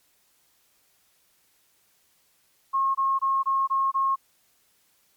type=tone bursts; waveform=sine; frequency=1081 Hz; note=C#6; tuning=44 cents flat; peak=-20 dBFS; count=6; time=2.73-4.16 s; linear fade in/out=20 ms; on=220 ms; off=22 ms; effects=white hiss -65 dBFS RMS until 5.16 s + MP3 96 kbps